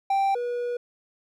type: tone pair in turn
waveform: triangle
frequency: 784 / 484.1 Hz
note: G5 / B4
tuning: 0 / -35 cents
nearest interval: minor sixth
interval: 835 cents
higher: first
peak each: -18 / -24 dBFS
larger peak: first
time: 0.1-0.35 / 0.35-0.77 s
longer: second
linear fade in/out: 5 ms
effects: none